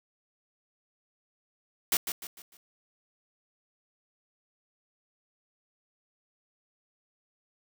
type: noise with echo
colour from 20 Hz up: white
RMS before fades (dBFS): -25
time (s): 1.92-1.97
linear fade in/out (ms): 2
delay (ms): 150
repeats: 4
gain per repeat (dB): -8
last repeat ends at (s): 2.57
effects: none